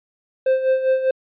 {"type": "tone with tremolo", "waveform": "triangle", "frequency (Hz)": 523.3, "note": "C5", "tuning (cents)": 0, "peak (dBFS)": -11, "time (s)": [0.46, 1.11], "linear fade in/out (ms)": 5, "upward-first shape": "sine", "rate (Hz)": 5, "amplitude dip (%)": 65, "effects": ["resampled to 8000 Hz"]}